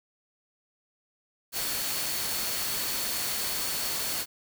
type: tone in noise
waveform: sine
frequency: 4419 Hz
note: C#8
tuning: 6 cents flat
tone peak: -38 dBFS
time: 1.52-4.26 s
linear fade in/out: 50 ms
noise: white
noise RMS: -31 dBFS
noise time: 1.52-4.26 s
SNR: -10 dB
effects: none